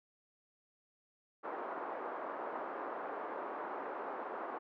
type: band-pass noise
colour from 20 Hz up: white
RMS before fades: -42 dBFS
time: 1.43-4.59 s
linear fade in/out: 20 ms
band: 310 to 1200 Hz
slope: 24 dB/octave
effects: none